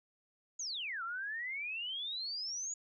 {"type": "exponential two-way sweep", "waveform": "sine", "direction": "down then up", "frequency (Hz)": [6900, 1318.5, 6900], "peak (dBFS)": -37, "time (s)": [0.59, 2.74], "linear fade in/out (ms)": 5, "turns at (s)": 1.03, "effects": []}